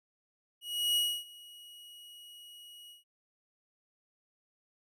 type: tone with ADSR envelope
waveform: 45% pulse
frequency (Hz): 2904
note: F#7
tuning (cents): -33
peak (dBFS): -25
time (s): 0.61-3.04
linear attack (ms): 350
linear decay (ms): 280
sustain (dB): -24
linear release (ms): 140
effects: none